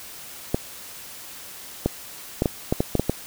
clicks, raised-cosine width 2 ms, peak -6 dBFS, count 9, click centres 0.545 / 1.86 / 2.421 / 2.458 / 2.725 / 2.805 / 2.953 / 2.996 / 3.096 s, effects white hiss -40 dBFS RMS until 3.26 s

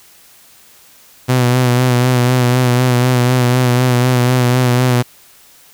sawtooth tone with vibrato, 124.9 Hz, B2, 20 cents sharp, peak -6 dBFS, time 1.28-5.03 s, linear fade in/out 20 ms, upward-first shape sine, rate 4 Hz, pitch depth 39 cents each way, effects white hiss -45 dBFS RMS until 5.73 s

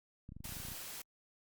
clicks, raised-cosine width 5 ms, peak -36 dBFS, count 12, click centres 0.291 / 0.321 / 0.366 / 0.405 / 0.455 / 0.493 / 0.523 / 0.568 / 0.601 / 0.651 / 0.685 / 0.718 s
white noise, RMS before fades -46 dBFS, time 0.44-1.02 s, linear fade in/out 5 ms
effects Opus 48 kbps

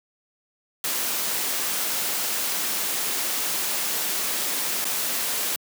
white noise with dropouts, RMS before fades -26 dBFS, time 0.84-5.56 s, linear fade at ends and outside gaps 1 ms, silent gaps 4.844-4.852 s, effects high-pass 200 Hz 12 dB/octave

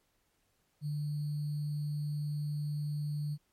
sine tone with sample-and-hold, 148.2 Hz, D3, 16 cents sharp, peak -32 dBFS, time 0.81-3.38 s, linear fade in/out 50 ms, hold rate 4410 Hz, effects pink hiss -75 dBFS RMS until 3.52 s + MP3 64 kbps

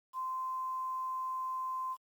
sine tone with quantisation, 1037 Hz, C6, 16 cents flat, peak -34 dBFS, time 0.13-1.97 s, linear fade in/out 50 ms, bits 10, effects Opus 48 kbps

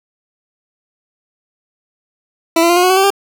20% pulse tone with pitch steps, 330.7 / 339.4 / 348.3 / 357.5 / 366.9 / 376.6 / 386.5 / 396.7 Hz, E4 / F4 / F4 / F4 / F#4 / F#4 / G4 / G4, +6 / -49 / -5 / +41 / -15 / +31 / -24 / +21 cents, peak -4 dBFS, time 2.56-3.104 s, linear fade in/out 5 ms, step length 68 ms, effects none

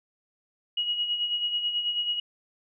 sine tone with tremolo, 2900 Hz, F#7, 35 cents flat, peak -23 dBFS, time 0.77-2.2 s, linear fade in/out 5 ms, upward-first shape sine, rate 9.2 Hz, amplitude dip 55%, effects none

